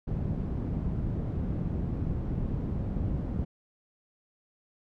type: low-pass noise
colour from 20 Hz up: white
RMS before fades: -31 dBFS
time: 0.07-3.45 s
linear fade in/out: 10 ms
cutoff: 150 Hz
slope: 12 dB/octave
effects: none